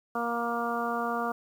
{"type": "harmonic tone", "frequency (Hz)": 235.3, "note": "A#3", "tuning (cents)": 16, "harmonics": [1, 2, 3, 4, 5, 6], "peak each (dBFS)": [-35, -35, -33, -37, -33, -37], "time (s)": [0.15, 1.32], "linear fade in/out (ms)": 5, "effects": ["9-bit"]}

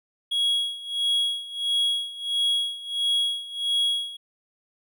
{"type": "tone with tremolo", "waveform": "triangle", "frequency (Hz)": 3320, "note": "G#7", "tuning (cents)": -1, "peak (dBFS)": -18, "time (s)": [0.31, 4.17], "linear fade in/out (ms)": 10, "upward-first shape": "sine", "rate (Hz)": 1.5, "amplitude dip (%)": 85, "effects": []}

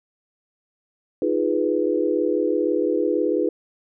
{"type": "chord", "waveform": "sine", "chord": "F half-diminished seventh", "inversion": "third", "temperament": "equal", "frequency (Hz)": [311.1, 349.2, 415.3, 493.9], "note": ["Eb4", "F4", "Ab4", "Cb5"], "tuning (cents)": [0, 0, 0, 0], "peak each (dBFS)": -24, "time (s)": [1.22, 3.49], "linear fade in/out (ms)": 2, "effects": []}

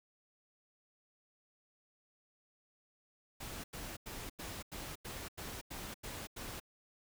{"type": "noise bursts", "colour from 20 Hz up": "pink", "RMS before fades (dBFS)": -45, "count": 10, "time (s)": [3.4, 6.601], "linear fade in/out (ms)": 10, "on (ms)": 240, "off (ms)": 89, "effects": []}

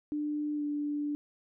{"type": "tone with pitch glide", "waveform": "sine", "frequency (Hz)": [297.6, 293.2], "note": ["D4", "D4"], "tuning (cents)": [23, -3], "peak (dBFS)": -30, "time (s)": [0.12, 1.15], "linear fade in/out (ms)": 0, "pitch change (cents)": -26, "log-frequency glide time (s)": [0.55, 0.63], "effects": []}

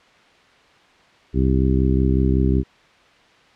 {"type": "harmonic tone", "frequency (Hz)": 65.41, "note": "C2", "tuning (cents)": 0, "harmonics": [1, 2, 3, 4, 5, 6], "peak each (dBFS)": [-18, -21, -23, -24, -25, -26], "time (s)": [1.33, 2.64], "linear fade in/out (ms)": 50, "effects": ["white hiss -52 dBFS RMS until 3.55 s", "low-pass 3000 Hz 12 dB/octave"]}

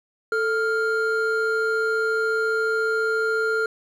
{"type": "tone pair together", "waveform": "triangle", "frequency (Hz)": [441.9, 1400], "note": ["A4", "F6"], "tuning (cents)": [7, 4], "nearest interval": "octave + minor sixth", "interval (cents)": 1997, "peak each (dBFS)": -21, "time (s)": [0.32, 3.66], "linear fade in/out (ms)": 2, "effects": []}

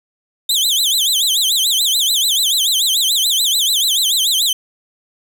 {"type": "tone with vibrato", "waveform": "sawtooth", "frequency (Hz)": 3518, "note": "A7", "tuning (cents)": -1, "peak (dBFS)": -10, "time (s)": [0.49, 4.53], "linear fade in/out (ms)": 5, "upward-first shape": "sine", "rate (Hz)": 6.9, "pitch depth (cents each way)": 250, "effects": []}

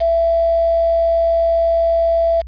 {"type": "tone with quantisation", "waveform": "sine", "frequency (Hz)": 667, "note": "E5", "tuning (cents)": 20, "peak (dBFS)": -12, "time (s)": [0, 2.42], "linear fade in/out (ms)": 20, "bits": 5, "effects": ["added 60 Hz sine -29 dBFS peak until 2.47 s", "resampled to 11025 Hz"]}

